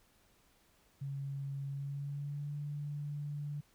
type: tone with pitch glide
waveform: sine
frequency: 138.59 to 146.07 Hz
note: C#3 to D3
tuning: 0 to -9 cents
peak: -37 dBFS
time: 1.01-3.61 s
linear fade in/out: 10 ms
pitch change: +91 cents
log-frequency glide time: 1.68-2.55 s
effects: pink hiss -69 dBFS RMS until 3.74 s